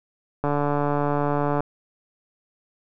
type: click train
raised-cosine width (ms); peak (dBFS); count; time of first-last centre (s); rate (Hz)
1; -10; 170; 0.44-1.606; 145
effects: none